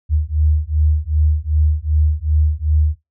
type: beating tone pair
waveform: sine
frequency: 75.2 / 77.8 Hz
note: D2 / D#2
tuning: +42 / 0 cents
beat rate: 2.6 Hz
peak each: -16 dBFS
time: 0.09-2.96 s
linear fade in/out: 50 ms
effects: noise-tail reverb RT60 0.2 s tail -21 dB re dry